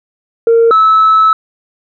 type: tone pair in turn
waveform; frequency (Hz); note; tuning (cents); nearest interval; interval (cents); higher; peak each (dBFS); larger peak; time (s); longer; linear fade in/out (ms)
sine; 460.5 / 1302.5; A#4 / E6; -21 / -21; octave + tritone; 1800; second; -3; neither; 0.47-0.71 / 0.71-1.33; second; 2
effects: tanh soft clip ceiling -2 dBFS